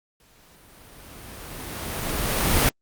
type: noise with exponential growth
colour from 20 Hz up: pink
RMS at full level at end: -18 dBFS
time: 0.2-2.69 s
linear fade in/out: 2 ms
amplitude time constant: 540 ms
effects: Opus 48 kbps